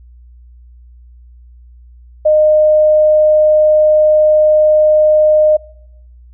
sine tone, 613 Hz, D#5, 26 cents flat, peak -6 dBFS, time 2.25-5.57 s, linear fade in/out 10 ms, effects noise-tail reverb RT60 0.8 s tail -23 dB re dry + added 60 Hz sine -37 dBFS peak until 6.33 s

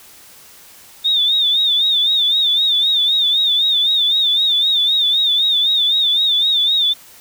sine tone with vibrato, 3622 Hz, A7, 49 cents sharp, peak -12 dBFS, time 1.04-6.94 s, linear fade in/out 20 ms, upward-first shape sine, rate 3.9 Hz, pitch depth 86 cents each way, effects white hiss -43 dBFS RMS until 7.2 s

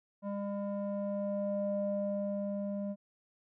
square tone with low-pass filter sweep, 201.3 Hz, G3, 46 cents sharp, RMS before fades -35 dBFS, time 0.22-2.96 s, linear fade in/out 50 ms, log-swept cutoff 810 to 490 Hz, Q 4.9, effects none

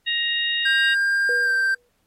harmonic tone, 938 Hz, A#5, 11 cents sharp, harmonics 2 / 3 / 4, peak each -25 / -25 / -25 dBFS, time 0.06-0.95 s, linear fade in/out 20 ms
triangle tone with pitch glide, 1600 to 1568.9 Hz, G6 to G6, +35 to +1 cents, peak -16 dBFS, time 0.65-1.75 s, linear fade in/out 10 ms, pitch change -34 cents, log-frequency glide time 1.43-1.49 s
sine tone with exponential decay, 485.4 Hz, B4, 30 cents flat, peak -24 dBFS, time 1.29-1.89 s, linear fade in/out 2 ms, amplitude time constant 130 ms
effects pink hiss -69 dBFS RMS until 2.06 s + AAC 48 kbps

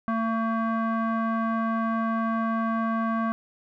square tone with low-pass filter, 225.6 Hz, A3, 44 cents sharp, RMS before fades -26 dBFS, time 0.08-3.32 s, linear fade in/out 0 ms, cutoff 1300 Hz, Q 5.4, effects none

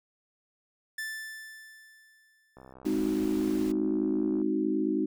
45% pulse tone with exponential decay, 1760 Hz, A6, in tune, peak -32 dBFS, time 0.98-2.73 s, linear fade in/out 5 ms, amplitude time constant 380 ms
click train, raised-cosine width 1 ms, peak -35 dBFS, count 121, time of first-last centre 2.57-4.416 s, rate 65 Hz
pink noise, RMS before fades -45 dBFS, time 2.85-3.72 s, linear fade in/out 5 ms
sine chord, Ab dominant seventh, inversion none, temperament equal, 207.7 / 261.6 / 311.1 / 370 Hz, Ab3 / C4 / Eb4 / Gb4, 0 / 0 / 0 / 0 cents, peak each -33 / -32 / -28 / -32 dBFS, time 2.85-5.06 s, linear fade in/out 10 ms
effects none

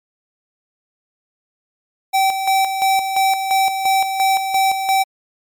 square tone with tremolo, 772 Hz, G5, 27 cents flat, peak -13 dBFS, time 2.13-5.04 s, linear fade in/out 20 ms, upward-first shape square, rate 2.9 Hz, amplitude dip 55%, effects MP3 96 kbps

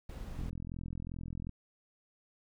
brown noise, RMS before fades -42 dBFS, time 0.09-0.5 s, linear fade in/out 5 ms
click train, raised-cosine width 5 ms, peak -29 dBFS, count 48, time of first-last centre 0.39-1.493 s, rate 42.6 Hz
effects none

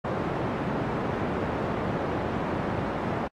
pink band-pass noise, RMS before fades -29 dBFS, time 0.04-3.28 s, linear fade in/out 10 ms, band 120 to 1100 Hz, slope 12 dB/octave, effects AAC 48 kbps

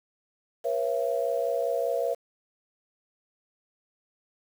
sine tone cluster, 478.9 / 544 / 673 Hz, A#4 / C#5 / E5, +47 / -33 / +36 cents, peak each -29 dBFS, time 0.64-2.15 s, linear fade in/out 20 ms, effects 8-bit

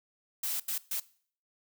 blue noise bursts at uneven times, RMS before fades -33 dBFS, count 3, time 0.43-0.6 / 0.68-0.78 / 0.91-1 s, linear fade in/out 5 ms, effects noise-tail reverb RT60 0.5 s tail -20 dB re dry

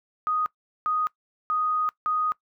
sine tone bursts at uneven times, 1244.5 Hz, D#6, in tune, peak -22 dBFS, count 4, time 0.27-0.46 / 0.86-1.07 / 1.5-1.89 / 2.06-2.32 s, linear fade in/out 0 ms, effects noise-tail reverb RT60 0.1 s tail -21 dB re dry

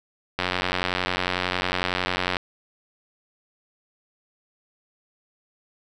click train, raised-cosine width 0.3 ms, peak -7 dBFS, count 181, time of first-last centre 0.39-2.368 s, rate 91 Hz, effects none

